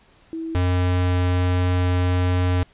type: tone pair in turn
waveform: sine / square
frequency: 325.6 / 90.14 Hz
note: E4 / F#2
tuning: -21 / -45 cents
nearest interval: octave + minor seventh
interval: 2224 cents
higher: first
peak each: -26 / -18 dBFS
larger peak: second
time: 0.33-0.55 / 0.55-2.63 s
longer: second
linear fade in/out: 0 ms
effects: pink hiss -55 dBFS RMS until 2.73 s + resampled to 8000 Hz